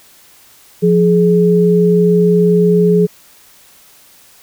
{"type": "tone pair together", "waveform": "sine", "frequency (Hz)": [175.29, 421.4], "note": ["F3", "G#4"], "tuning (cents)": [7, 25], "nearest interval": "octave + minor third", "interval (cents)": 1518, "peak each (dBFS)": -10, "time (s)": [0.82, 3.07], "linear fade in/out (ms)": 20, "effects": ["white hiss -45 dBFS RMS until 4.42 s"]}